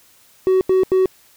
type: tone bursts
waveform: triangle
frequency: 375.4 Hz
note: F#4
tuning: 25 cents sharp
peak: -9 dBFS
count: 3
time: 0.47-1.058 s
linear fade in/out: 0 ms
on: 140 ms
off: 84 ms
effects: tanh soft clip ceiling -5 dBFS + white hiss -52 dBFS RMS until 1.36 s